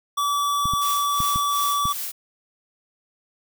square tone, 1151 Hz, D6, 35 cents flat, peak -21 dBFS, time 0.17-1.93 s, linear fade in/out 10 ms
clicks, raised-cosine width 5 ms, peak -17 dBFS, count 5, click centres 0.656 / 0.736 / 1.204 / 1.359 / 1.855 s
blue noise with tremolo, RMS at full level -29 dBFS, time 0.81-2.12 s, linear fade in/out 10 ms, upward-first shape sine, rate 2.7 Hz, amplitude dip 75%
effects none

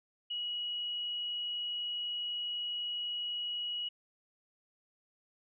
sine tone, 2912 Hz, F#7, 28 cents flat, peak -34 dBFS, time 0.3-3.89 s, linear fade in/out 10 ms, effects none

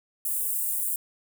white high-pass noise, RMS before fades -28 dBFS, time 0.25-0.96 s, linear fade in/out 2 ms, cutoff 8200 Hz, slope 48 dB/octave, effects none

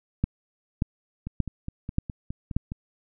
two click trains, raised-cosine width 5 ms, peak -10 / -20 dBFS, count 5 / 8, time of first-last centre 0.24-2.566 / 1.27-2.719 s, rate 1.72 / 4.83 Hz, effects none

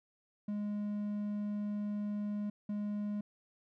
triangle tone bursts at uneven times, 207.2 Hz, G#3, 4 cents flat, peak -32 dBFS, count 2, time 0.48-2.5 / 2.69-3.21 s, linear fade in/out 5 ms, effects none

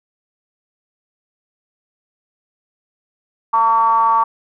triangle ring-modulated tone, 115.3 Hz, A#2, 19 cents flat, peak -6 dBFS, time 3.53-4.24 s, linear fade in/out 10 ms, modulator 1020 Hz, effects none

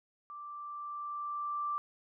sine tone with level ramp, 1174.7 Hz, D6, in tune, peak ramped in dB -43 to -31 dBFS, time 0.3-1.78 s, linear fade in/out 0 ms, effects none

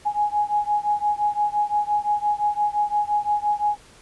sine beating tone pair, 830.6 / 836.4 Hz, G#5 / G#5, 0 / +12 cents, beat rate 5.8 Hz, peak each -22 / -23 dBFS, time 0.05-3.77 s, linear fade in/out 20 ms, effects pink hiss -50 dBFS RMS until 4.01 s + resampled to 24000 Hz

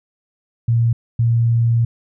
sine tone pair in turn, 116.54 / 116.54 Hz, A#2 / A#2, 0 / 0 cents, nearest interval unison, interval 0 cents, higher neither, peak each -12 dBFS, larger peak neither, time 0.68-0.93 / 1.19-1.85 s, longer second, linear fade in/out 5 ms, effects none

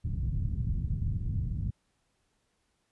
white low-pass noise, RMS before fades -31 dBFS, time 0.04-1.71 s, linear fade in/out 10 ms, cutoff 140 Hz, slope 24 dB/octave, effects pink hiss -75 dBFS RMS until 2.91 s + resampled to 24000 Hz

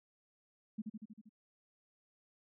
sine tone with echo, 215.5 Hz, A3, 36 cents flat, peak -36 dBFS, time 0.78-0.82 s, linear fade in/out 10 ms, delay 79 ms, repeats 6, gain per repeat -3 dB, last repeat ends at 1.294 s, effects none

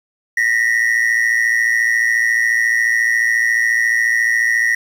triangle ring-modulated tone, 1900 Hz, A#6, 33 cents sharp, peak -8 dBFS, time 0.37-4.75 s, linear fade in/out 5 ms, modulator 57.1 Hz, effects 7-bit

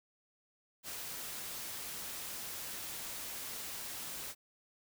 white noise, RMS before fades -43 dBFS, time 0.83-4.35 s, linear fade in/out 50 ms, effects none

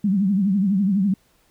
sine tone with vibrato, 196 Hz, G3, in tune, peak -16 dBFS, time 0.04-1.14 s, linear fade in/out 5 ms, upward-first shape triangle, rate 12 Hz, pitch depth 150 cents each way, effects pink hiss -61 dBFS RMS until 1.5 s

